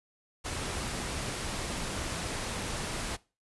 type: noise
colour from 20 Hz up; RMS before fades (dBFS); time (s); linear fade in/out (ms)
pink; -35; 0.44-3.17; 20
effects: noise-tail reverb RT60 0.3 s tail -21 dB re dry + resampled to 24000 Hz